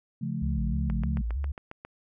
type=chord; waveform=sine; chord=Db augmented; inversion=none; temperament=just; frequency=138.59 / 173.24 / 216.5 Hz; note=Db3 / F3 / A3; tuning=0 / -14 / -28 cents; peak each=-33 dBFS; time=0.21-1.22 s; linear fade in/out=10 ms
type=tone with vibrato; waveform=sine; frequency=63 Hz; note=B1; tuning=35 cents sharp; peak=-27 dBFS; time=0.42-1.52 s; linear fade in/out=5 ms; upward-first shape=square; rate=3.2 Hz; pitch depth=190 cents each way
type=click train; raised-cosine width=0.5 ms; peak=-25 dBFS; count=8; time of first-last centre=0.9-1.85 s; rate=7.37 Hz
effects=none